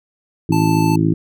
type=harmonic tone; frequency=53.7 Hz; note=A1; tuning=41 cents flat; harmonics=2 / 3 / 4 / 5 / 6 / 7; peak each=-21 / -16 / -27 / -20 / -18 / -27 dBFS; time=0.49-1.14 s; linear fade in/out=5 ms
type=tone; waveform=square; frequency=880 Hz; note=A5; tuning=in tune; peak=-21 dBFS; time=0.52-0.96 s; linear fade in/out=5 ms
effects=none